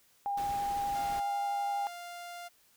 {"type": "tone with vibrato", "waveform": "sine", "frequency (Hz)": 806, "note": "G5", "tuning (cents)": 48, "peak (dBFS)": -30, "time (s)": [0.26, 1.87], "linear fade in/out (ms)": 0, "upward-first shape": "sine", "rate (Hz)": 12, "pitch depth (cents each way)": 9}
{"type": "noise", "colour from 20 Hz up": "pink", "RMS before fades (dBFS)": -45, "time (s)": [0.37, 1.2], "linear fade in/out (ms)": 5}
{"type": "tone", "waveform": "sawtooth", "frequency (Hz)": 698.5, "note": "F5", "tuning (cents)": 0, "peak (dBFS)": -38, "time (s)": [0.94, 2.49], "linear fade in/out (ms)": 20}
{"effects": ["white hiss -66 dBFS RMS until 2.76 s"]}